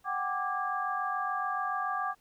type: tone cluster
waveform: sine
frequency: 744 / 791 / 1176 / 1636 Hz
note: F#5 / G5 / D6 / G#6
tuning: +9 / +15 / +2 / -26 cents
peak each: -36 / -37 / -32 / -38 dBFS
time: 0.04-2.15 s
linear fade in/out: 50 ms
effects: pink hiss -68 dBFS RMS until 2.2 s